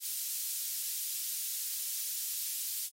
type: high-pass noise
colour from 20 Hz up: white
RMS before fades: -36 dBFS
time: 0-2.9 s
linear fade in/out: 50 ms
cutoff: 4700 Hz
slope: 12 dB/octave
effects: AAC 48 kbps